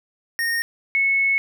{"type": "tone pair in turn", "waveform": ["square", "sine"], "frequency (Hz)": [1849, 2199], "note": ["A#6", "C#7"], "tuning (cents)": [-15, -14], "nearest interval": "minor third", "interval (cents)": 301, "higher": "second", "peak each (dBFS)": [-21, -16], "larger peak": "second", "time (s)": [[0.39, 0.62], [0.95, 1.38]], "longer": "second", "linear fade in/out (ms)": 0, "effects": []}